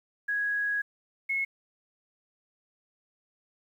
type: tone pair in turn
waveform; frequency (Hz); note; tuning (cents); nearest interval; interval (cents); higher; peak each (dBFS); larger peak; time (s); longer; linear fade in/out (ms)
sine; 1661.2 / 2179; G#6 / C#7; 0 / -30; perfect fourth; 470; second; -26; neither; 0.28-0.82 / 1.29-1.45; first; 10
effects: 10-bit